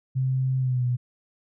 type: tone with pitch glide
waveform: sine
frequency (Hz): 130.81 to 123.54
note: C3 to B2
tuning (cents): 0 to +1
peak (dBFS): -21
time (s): 0.15-0.97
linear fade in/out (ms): 20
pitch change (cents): -99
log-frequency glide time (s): 0.59-0.85
effects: none